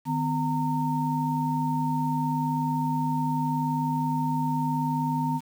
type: tone cluster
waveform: sine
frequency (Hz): 153.5 / 252.7 / 918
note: D#3 / B3 / A#5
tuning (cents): -23 / +40 / -27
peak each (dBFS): -28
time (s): 0.05-5.41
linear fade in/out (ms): 50
effects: 8-bit